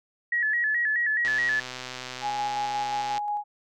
sine tone with vibrato, 1813 Hz, A#6, 49 cents flat, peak -22 dBFS, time 0.32-1.6 s, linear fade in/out 5 ms, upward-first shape square, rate 4.7 Hz, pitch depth 85 cents each way
click train, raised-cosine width 0.2 ms, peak -18 dBFS, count 246, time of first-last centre 1.25-3.179 s, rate 127 Hz
sine tone with tremolo, 830 Hz, G#5, 1 cent flat, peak -25 dBFS, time 2.21-3.44 s, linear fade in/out 50 ms, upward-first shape square, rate 5.6 Hz, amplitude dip 25%
effects none

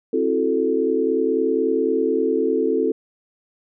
sine chord, F# half-diminished seventh, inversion second, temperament equal with one note detuned, 265.9 / 329.6 / 370 / 440 Hz, C4 / E4 / F#4 / A4, +28 / 0 / 0 / 0 cents, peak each -24 / -24 / -24 / -20 dBFS, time 0.13-2.92 s, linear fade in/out 5 ms, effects none

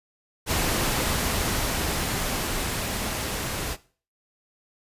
pink noise with level ramp, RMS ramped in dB -24 to -30 dBFS, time 0.46-3.77 s, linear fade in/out 50 ms, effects noise-tail reverb RT60 0.4 s tail -18 dB re dry + resampled to 32000 Hz

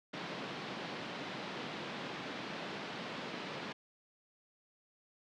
pink band-pass noise, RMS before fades -43 dBFS, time 0.13-3.73 s, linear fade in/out 10 ms, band 160 to 4200 Hz, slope 24 dB/octave, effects none

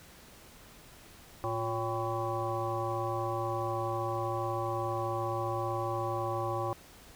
harmonic tone with a mistuned harmonic, 112.4 Hz, A2, 37 cents sharp, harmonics 1 / 3 / 5 / 7 / 9 / 10, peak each -37 / -37 / -37 / -37 / -39 / -39 dBFS, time 1.44-6.73 s, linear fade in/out 0 ms, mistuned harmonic 3, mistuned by +80 cents, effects pink hiss -54 dBFS RMS until 7.15 s

